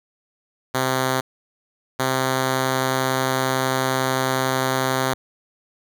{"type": "tone pair in turn", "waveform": "5% pulse", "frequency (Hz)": [130.5, 131.1], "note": ["C3", "C3"], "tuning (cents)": [-4, 4], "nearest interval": "unison", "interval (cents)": 8, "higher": "second", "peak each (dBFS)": -8, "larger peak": "neither", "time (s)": [[0.74, 1.21], [1.99, 5.14]], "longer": "second", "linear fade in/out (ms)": 10, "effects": []}